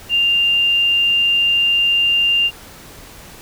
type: tone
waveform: sine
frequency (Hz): 2794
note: F7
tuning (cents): 0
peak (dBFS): -12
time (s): 0.09-2.51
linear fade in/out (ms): 50
effects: pink hiss -39 dBFS RMS until 3.41 s